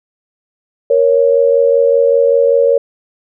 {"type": "tone pair together", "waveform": "sine", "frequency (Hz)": [469.8, 555], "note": ["A#4", "C#5"], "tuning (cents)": [13, 2], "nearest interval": "minor third", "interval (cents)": 289, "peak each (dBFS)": -10, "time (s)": [0.9, 2.78], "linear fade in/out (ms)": 5, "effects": []}